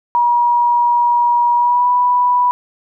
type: tone with pitch glide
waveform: sine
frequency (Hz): 958 to 983.8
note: A#5 to B5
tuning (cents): +47 to -7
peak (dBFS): -10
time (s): 0.15-2.51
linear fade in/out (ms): 0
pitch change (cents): +46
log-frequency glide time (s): 1.55-1.89
effects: none